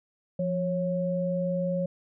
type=tone pair together; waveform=sine; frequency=174.61 / 549.1 Hz; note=F3 / C#5; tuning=0 / -17 cents; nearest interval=octave + minor sixth; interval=1983 cents; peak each=-28 dBFS; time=0.39-1.86 s; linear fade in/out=5 ms; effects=none